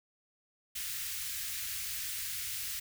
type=band-stop noise; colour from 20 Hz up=white; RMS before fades=-38 dBFS; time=0.75-2.8 s; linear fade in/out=10 ms; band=120 to 1600 Hz; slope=24 dB/octave; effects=none